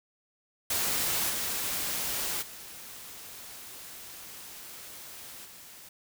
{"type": "noise with level steps", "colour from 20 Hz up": "white", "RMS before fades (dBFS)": [-29, -32, -45, -49], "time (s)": [0.7, 5.89], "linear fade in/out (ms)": 5, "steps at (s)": [1.29, 2.41, 5.44], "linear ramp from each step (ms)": 20, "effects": []}